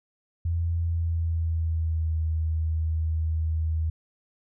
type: tone with pitch glide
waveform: sine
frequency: 84.2 to 79.84 Hz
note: E2 to D#2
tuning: +37 to +45 cents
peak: -23 dBFS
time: 0.45-3.9 s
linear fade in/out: 5 ms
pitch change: -92 cents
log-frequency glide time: 0.8-2.17 s
effects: none